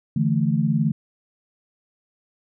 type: chord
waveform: sine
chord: D suspended second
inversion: none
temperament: just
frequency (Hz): 146.83 / 165.19 / 220.2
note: D3 / E3 / A3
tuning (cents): 0 / +4 / +2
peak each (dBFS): -22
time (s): 0.16-0.92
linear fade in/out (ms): 5
effects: none